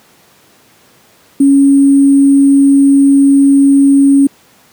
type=tone with sample-and-hold; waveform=sine; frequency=277.2 Hz; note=C#4; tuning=in tune; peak=-3 dBFS; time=1.4-4.27 s; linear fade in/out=5 ms; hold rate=8820 Hz; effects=pink hiss -46 dBFS RMS until 4.72 s + high-pass 150 Hz 12 dB/octave